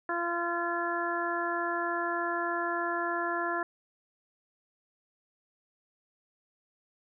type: harmonic tone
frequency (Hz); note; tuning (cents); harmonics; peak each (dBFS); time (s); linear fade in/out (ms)
343.3; F4; -30; 1 / 2 / 3 / 4 / 5; -35 / -35 / -35 / -35 / -35; 0.09-3.63; 2
effects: none